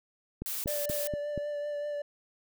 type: click train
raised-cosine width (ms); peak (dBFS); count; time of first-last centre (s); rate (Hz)
3; -22; 5; 0.42-1.377; 4.18
type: noise bursts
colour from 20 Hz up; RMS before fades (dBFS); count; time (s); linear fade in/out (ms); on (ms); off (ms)
blue; -35; 3; 0.46-1.072; 0; 180; 36
type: tone with vibrato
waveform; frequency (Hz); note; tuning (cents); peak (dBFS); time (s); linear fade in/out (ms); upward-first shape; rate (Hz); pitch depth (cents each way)
triangle; 586; D5; -4; -30; 0.67-2.02; 5; triangle; 5.2; 21
effects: none